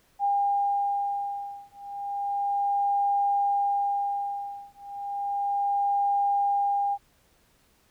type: beating tone pair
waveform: sine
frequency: 805 / 805.33 Hz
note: G5 / G5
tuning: +46 / +46 cents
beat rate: 0.33 Hz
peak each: -27 dBFS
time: 0.19-6.98 s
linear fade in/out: 50 ms
effects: pink hiss -64 dBFS RMS until 7.9 s